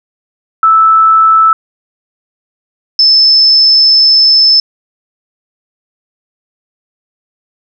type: tone pair in turn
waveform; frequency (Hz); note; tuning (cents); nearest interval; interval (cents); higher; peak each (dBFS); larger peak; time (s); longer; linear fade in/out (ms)
sine; 1314 / 5256; E6 / E8; -6 / -6; 2 octaves; 2400; second; -3; neither; 0.63-1.53 / 2.99-4.6; second; 2
effects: none